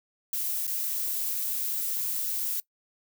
violet noise with dropouts, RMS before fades -30 dBFS, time 0.33-2.6 s, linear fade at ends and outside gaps 1 ms, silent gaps 0.668-0.677 s, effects noise-tail reverb RT60 0.1 s tail -21 dB re dry

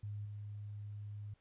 sine tone with level steps, 103.5 Hz, G#2, 5 cents flat, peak -40 / -43 dBFS, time 0.03-1.34 s, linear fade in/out 5 ms, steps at 0.25 s, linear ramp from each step 5 ms, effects pink hiss -75 dBFS RMS until 1.4 s + resampled to 8000 Hz

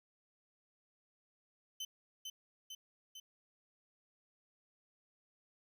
30% pulse tone with echo, 3049 Hz, G7, 49 cents flat, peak -37 dBFS, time 1.8-1.85 s, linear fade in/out 5 ms, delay 450 ms, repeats 3, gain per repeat -3 dB, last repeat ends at 3.2 s, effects none

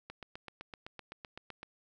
click train, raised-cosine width 0.3 ms, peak -28 dBFS, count 13, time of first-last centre 0.1-1.631 s, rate 7.84 Hz, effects none

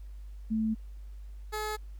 sine / 15% pulse tone pair in turn, 220 / 427.2 Hz, A3 / G#4, 0 / +49 cents, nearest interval major seventh, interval 1149 cents, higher second, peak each -26 dBFS, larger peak neither, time 0.5-0.75 / 1.52-1.77 s, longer neither, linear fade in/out 20 ms, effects added 50 Hz sine -41 dBFS peak until 1.99 s + pink hiss -68 dBFS RMS until 1.99 s

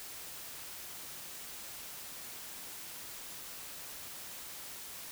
silence, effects white hiss -46 dBFS RMS until 5.11 s

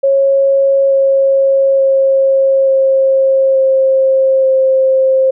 sine tone with pitch steps, 547 / 543.2 / 539.5 / 535.7 / 532 / 528.4 Hz, C#5 / C#5 / C#5 / C5 / C5 / C5, -23 / -35 / -47 / +41 / +29 / +17 cents, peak -7 dBFS, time 0.03-5.31 s, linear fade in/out 10 ms, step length 880 ms, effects none

